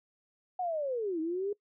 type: linear two-way sweep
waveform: sine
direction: down then up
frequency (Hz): 748 to 311.1 to 417.6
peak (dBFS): -30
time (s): 0.59-1.53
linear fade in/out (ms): 5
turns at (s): 1.2
effects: noise-tail reverb RT60 0.1 s tail -23 dB re dry